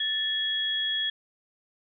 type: tone pair together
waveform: sine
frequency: 1760 / 3322 Hz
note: A6 / G#7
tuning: 0 / 0 cents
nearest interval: major seventh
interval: 1100 cents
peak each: -32 / -26 dBFS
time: 0-1.1 s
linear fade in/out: 5 ms
effects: none